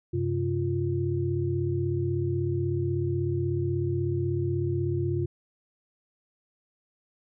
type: tone cluster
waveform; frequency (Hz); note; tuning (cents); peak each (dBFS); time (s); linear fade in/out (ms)
sine; 95.8 / 132.1 / 348.9; G2 / C3 / F4; -39 / +17 / -2; -29; 0.13-5.26; 10
effects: none